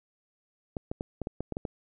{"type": "clicks", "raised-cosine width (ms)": 2, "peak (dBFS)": -19, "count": 9, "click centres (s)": [0.768, 0.915, 1.009, 1.217, 1.271, 1.406, 1.523, 1.569, 1.652], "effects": []}